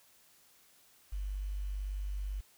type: tone with quantisation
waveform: sine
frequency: 49 Hz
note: G1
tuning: in tune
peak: -34 dBFS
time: 1.12-2.41 s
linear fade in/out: 10 ms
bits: 10
effects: white hiss -64 dBFS RMS until 2.57 s